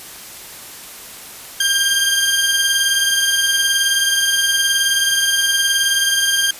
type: tone pair together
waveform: 20% pulse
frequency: 1600 / 3181 Hz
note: G6 / G7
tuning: +35 / +25 cents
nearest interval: octave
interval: 1190 cents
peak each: -12 dBFS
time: 1.6-6.51 s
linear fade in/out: 5 ms
effects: white hiss -35 dBFS RMS until 6.59 s + resampled to 32000 Hz